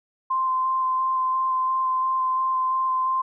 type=tone with vibrato; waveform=sine; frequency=1041 Hz; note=C6; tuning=9 cents flat; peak=-20 dBFS; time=0.3-3.22 s; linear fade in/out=10 ms; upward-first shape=square; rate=2.9 Hz; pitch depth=9 cents each way; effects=none